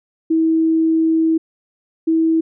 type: tone pair in turn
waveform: sine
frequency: 323 / 324.1 Hz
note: E4 / E4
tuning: -35 / -29 cents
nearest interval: unison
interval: 6 cents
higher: second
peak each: -12 dBFS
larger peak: neither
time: 0.3-1.38 / 2.07-2.41 s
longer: first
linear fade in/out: 10 ms
effects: none